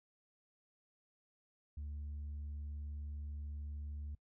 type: tone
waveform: sine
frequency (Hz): 73.42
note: D2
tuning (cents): 0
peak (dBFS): -39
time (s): 1.77-4.15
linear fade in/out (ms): 5
effects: noise-tail reverb RT60 0.1 s tail -24 dB re dry + tanh soft clip ceiling -40 dBFS